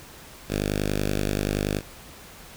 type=tone with notch filter; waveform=5% pulse; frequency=50.5 Hz; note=G#1; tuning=48 cents flat; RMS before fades=-26 dBFS; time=0.48-1.82 s; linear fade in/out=50 ms; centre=1000 Hz; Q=0.87; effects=pink hiss -45 dBFS RMS until 2.56 s